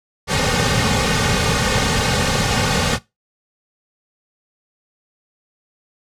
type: noise with comb filter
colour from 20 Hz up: pink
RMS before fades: -17 dBFS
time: 0.27-2.99 s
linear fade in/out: 50 ms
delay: 3 ms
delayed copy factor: -1
effects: noise-tail reverb RT60 0.2 s tail -19 dB re dry + low-pass 7000 Hz 12 dB/octave